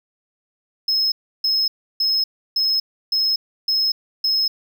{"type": "tone bursts", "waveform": "triangle", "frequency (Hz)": 5170, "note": "E8", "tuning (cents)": -34, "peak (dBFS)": -15, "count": 7, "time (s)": [0.88, 4.48], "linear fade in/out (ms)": 5, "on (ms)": 240, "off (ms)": 320, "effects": []}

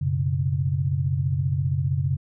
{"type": "chord", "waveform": "sine", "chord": "F# suspended fourth", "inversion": "none", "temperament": "equal", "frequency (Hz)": [92.5, 123.47, 138.59], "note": ["F#2", "B2", "C#3"], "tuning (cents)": [0, 0, 0], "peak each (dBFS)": [-26, -28, -23], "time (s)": [0.01, 2.17], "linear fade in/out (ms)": 10, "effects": []}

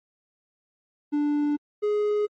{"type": "tone pair in turn", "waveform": "triangle", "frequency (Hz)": [293.7, 417.9], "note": ["D4", "G#4"], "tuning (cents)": [0, 11], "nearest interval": "tritone", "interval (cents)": 611, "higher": "second", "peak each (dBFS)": -19, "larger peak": "neither", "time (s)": [[1.12, 1.57], [1.82, 2.27]], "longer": "neither", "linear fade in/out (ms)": 20, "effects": ["MP3 32 kbps"]}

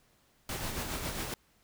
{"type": "noise with tremolo", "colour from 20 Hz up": "pink", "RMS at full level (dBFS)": -35, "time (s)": [0.49, 1.34], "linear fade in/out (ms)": 2, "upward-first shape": "sine", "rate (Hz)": 7.3, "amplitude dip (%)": 40, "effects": ["pink hiss -68 dBFS RMS until 1.63 s"]}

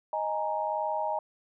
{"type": "chord", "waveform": "sine", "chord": "D# suspended fourth", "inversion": "none", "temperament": "equal", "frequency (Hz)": [622.3, 830.6, 932.3], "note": ["D#5", "G#5", "A#5"], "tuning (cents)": [0, 0, 0], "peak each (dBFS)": -32, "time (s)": [0.13, 1.19], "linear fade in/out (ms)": 2, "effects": []}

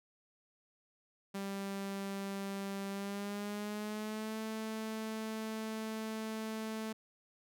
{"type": "tone with pitch glide", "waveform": "sawtooth", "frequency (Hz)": [196.9, 219.7], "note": ["G3", "A3"], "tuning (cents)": [8, -2], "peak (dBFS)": -34, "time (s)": [1.34, 6.93], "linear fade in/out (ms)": 10, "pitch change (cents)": 190, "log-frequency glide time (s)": [2.89, 4.38], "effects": []}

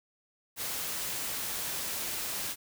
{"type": "noise", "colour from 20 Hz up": "white", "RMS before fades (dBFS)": -35, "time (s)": [0.56, 2.56], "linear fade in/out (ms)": 50, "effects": []}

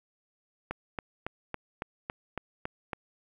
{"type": "click train", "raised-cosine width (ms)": 0.5, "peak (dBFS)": -18, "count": 9, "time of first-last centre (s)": [0.71, 2.932], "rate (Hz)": 3.6, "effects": ["9-bit"]}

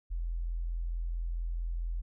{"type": "tone", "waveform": "sine", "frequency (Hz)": 42.26, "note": "E1", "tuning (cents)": 44, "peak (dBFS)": -31, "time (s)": [0.1, 2.02], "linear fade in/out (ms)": 20, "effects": []}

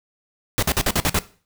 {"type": "noise bursts", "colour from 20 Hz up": "pink", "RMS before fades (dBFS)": -19, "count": 7, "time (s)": [0.58, 1.189], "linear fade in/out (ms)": 0, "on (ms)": 45, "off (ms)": 49, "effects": ["noise-tail reverb RT60 0.4 s tail -17 dB re dry"]}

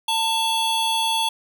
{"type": "tone pair together", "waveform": "square", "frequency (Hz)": [894, 3375], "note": ["A5", "G#7"], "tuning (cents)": [27, 27], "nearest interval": "octave + major seventh", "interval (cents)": 2300, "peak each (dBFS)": -23, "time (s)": [0.08, 1.29], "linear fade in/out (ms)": 5, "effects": ["9-bit"]}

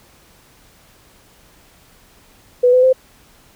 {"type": "tone with pitch steps", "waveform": "sine", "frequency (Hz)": [493.9, 506, 518.5], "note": ["B4", "B4", "C5"], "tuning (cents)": [0, 42, -16], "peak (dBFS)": -8, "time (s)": [2.63, 2.93], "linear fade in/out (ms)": 10, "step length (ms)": 100, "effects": ["pink hiss -50 dBFS RMS until 3.55 s"]}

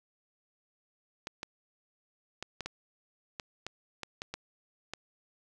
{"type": "clicks", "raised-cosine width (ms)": 0.2, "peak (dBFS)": -20, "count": 11, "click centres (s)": [1.271, 1.431, 2.426, 2.607, 2.66, 3.398, 3.666, 4.033, 4.219, 4.34, 4.936], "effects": []}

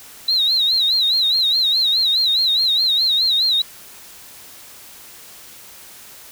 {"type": "tone with vibrato", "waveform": "sine", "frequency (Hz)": 3951, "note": "B7", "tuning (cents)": 0, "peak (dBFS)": -13, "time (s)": [0.28, 3.62], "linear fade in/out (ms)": 5, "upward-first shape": "sine", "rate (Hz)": 4.8, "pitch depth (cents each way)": 120, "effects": ["tanh soft clip ceiling -9 dBFS", "white hiss -41 dBFS RMS until 6.31 s"]}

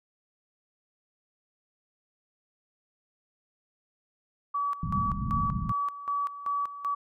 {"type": "tone with tremolo", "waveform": "sine", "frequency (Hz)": 1143, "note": "D6", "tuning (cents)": -47, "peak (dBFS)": -26, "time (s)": [4.54, 6.95], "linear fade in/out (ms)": 10, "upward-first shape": "square", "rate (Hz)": 2.6, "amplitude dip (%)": 75}
{"type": "low-pass noise", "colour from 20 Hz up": "white", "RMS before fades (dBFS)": -31, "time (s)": [4.83, 5.72], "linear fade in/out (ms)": 2, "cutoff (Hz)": 220, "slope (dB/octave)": 48}
{"effects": []}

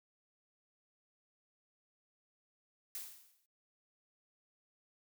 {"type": "noise with exponential decay", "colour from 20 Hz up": "blue", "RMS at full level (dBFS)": -41, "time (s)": [2.95, 3.46], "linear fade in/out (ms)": 1, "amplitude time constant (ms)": 110, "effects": ["noise-tail reverb RT60 0.1 s tail -17 dB re dry"]}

